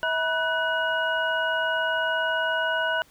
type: tone cluster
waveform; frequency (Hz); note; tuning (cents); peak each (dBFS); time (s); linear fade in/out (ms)
sine; 646 / 968 / 1491 / 2894; E5 / B5 / F#6 / F#7; -35 / -35 / +13 / -39; -28 / -30 / -25 / -32; 0.03-3.02; 0
effects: pink hiss -57 dBFS RMS until 3.1 s